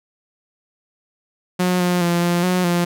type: tone with pitch steps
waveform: sawtooth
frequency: 180.9 / 178.1 / 172.5 / 173.9 / 181.8 / 174.1 Hz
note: F#3 / F3 / F3 / F3 / F#3 / F3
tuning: -39 / +34 / -21 / -7 / -30 / -5 cents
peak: -12 dBFS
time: 1.59-2.85 s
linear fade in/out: 10 ms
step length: 210 ms
effects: none